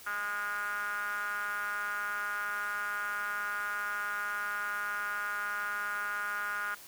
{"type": "tone with band-pass filter", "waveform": "5% pulse", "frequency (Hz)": 205.6, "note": "G#3", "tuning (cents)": -17, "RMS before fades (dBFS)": -35, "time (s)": [0.06, 6.75], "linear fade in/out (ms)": 10, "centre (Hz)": 1400, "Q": 6.9, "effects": ["white hiss -51 dBFS RMS until 6.87 s"]}